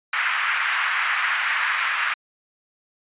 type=band-pass noise; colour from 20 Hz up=white; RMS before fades=-23 dBFS; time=0.13-2.14 s; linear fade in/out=5 ms; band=1200 to 2200 Hz; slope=24 dB/octave; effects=resampled to 8000 Hz